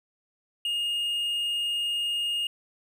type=tone; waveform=triangle; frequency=2845 Hz; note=F7; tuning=31 cents sharp; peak=-24 dBFS; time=0.65-2.47 s; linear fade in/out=2 ms; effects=none